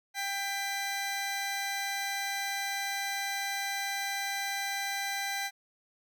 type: tone pair together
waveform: 20% pulse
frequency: 791.5 / 2000 Hz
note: G5 / B6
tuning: +17 / +21 cents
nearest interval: octave + major third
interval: 1604 cents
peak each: -29 / -30 dBFS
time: 0.14-5.51 s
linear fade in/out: 50 ms
effects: none